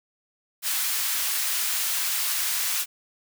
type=high-pass noise; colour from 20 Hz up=white; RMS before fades=-26 dBFS; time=0.62-2.86 s; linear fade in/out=50 ms; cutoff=1200 Hz; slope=12 dB/octave; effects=none